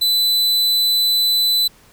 45% pulse tone, 4000 Hz, B7, 21 cents sharp, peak -14 dBFS, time 0.01-1.68 s, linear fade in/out 10 ms, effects pink hiss -50 dBFS RMS until 1.92 s

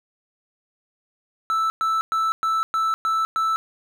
triangle tone bursts, 1318.5 Hz, E6, in tune, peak -17 dBFS, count 7, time 1.5-3.56 s, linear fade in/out 0 ms, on 200 ms, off 110 ms, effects none

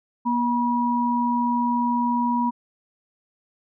sine tone pair together, 240 / 965.8 Hz, B3 / B5, -49 / -39 cents, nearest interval 2 octaves, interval 2410 cents, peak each -22 dBFS, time 0.25-2.51 s, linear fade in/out 20 ms, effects none

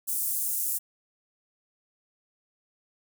pink high-pass noise, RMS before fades -29 dBFS, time 0.07-0.79 s, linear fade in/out 20 ms, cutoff 8800 Hz, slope 24 dB/octave, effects none

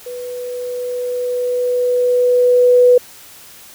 sine tone with level ramp, 493.9 Hz, B4, in tune, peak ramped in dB -25 to -5 dBFS, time 0.06-2.98 s, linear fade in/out 5 ms, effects white hiss -40 dBFS RMS until 3.74 s

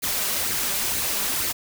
white noise with flanger, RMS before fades -25 dBFS, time 0.02-1.53 s, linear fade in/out 20 ms, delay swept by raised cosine 0.44 to 5.14 ms, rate 2.1 Hz, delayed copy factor +0.5, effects none

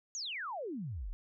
sine exponential sweep, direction down, 6820 to 34.65 Hz, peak -37 dBFS, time 0.15-1.13 s, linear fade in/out 0 ms, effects none

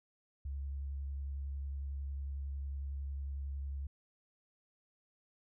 sine tone with vibrato, 69.3 Hz, C#2, in tune, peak -37 dBFS, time 0.45-3.87 s, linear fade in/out 5 ms, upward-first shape sine, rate 11 Hz, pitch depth 19 cents each way, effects none

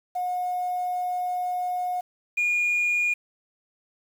sine tone pair in turn, 723 / 2432 Hz, F#5 / D#7, -40 / -40 cents, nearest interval octave + major sixth, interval 2100 cents, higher second, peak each -24 / -19 dBFS, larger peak second, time 0.15-2.01 / 2.37-3.14 s, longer first, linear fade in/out 10 ms, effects tanh soft clip ceiling -18 dBFS + 8-bit

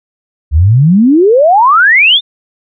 sine exponential sweep, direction up, 69.1 to 3699 Hz, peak -3 dBFS, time 0.51-2.21 s, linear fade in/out 50 ms, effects none

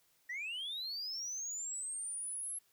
sine linear sweep, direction up, 1864.7 to 11175 Hz, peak -36 dBFS, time 0.29-2.59 s, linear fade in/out 10 ms, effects tanh soft clip ceiling -37 dBFS + white hiss -72 dBFS RMS until 2.72 s

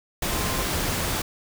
sine tone in noise, 1046.5 Hz, C6, in tune, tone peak -35 dBFS, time 0.31-0.63 s, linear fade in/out 5 ms, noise pink, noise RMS -26 dBFS, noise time 0.22-1.22 s, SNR -12 dB, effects none

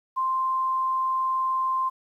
sine tone, 1046.5 Hz, C6, in tune, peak -22 dBFS, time 0.16-1.9 s, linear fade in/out 20 ms, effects 10-bit

